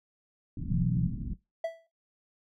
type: low-pass noise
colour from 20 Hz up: pink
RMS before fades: -35 dBFS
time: 0.57-1.34 s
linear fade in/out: 2 ms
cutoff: 270 Hz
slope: 48 dB/octave
type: chord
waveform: sine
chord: B suspended fourth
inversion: none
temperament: equal with one note detuned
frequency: 123.47 / 164.81 / 182.03 Hz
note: B2 / E3 / F#3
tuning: 0 / 0 / -28 cents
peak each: -30 dBFS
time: 0.7-1.08 s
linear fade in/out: 10 ms
type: tone with exponential decay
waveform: triangle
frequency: 659.3 Hz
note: E5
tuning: in tune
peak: -24 dBFS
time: 1.64-1.87 s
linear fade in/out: 5 ms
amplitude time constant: 49 ms
effects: noise-tail reverb RT60 0.2 s tail -17 dB re dry